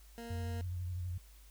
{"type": "tone", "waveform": "20% pulse", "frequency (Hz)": 233.1, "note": "A#3", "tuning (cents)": 0, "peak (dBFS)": -39, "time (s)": [0.18, 0.61], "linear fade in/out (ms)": 0}
{"type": "tone with vibrato", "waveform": "sine", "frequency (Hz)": 89.5, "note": "F2", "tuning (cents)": 43, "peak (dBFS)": -36, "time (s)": [0.3, 1.18], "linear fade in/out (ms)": 5, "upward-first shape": "triangle", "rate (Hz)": 12, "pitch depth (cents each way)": 66}
{"effects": ["added 51 Hz sine -55 dBFS peak until 1.5 s", "white hiss -64 dBFS RMS until 1.5 s"]}